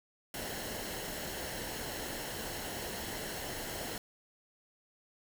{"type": "noise with comb filter", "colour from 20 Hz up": "pink", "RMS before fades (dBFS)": -40, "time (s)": [0.34, 3.98], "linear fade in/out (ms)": 2, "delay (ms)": 0.83, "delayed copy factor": -0.5, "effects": []}